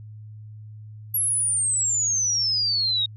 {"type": "exponential sweep", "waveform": "sine", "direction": "down", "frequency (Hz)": [11490, 3729], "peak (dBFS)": -20, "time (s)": [1.14, 3.06], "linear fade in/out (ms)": 5, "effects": ["added 107 Hz sine -38 dBFS peak until 3.16 s"]}